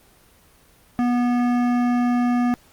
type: tone with hard clipping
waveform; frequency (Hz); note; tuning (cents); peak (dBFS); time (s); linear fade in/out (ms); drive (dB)
sine; 243.6; B3; -24; -19; 0.99-2.54; 0; 14
effects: pink hiss -54 dBFS RMS until 2.72 s + Opus 24 kbps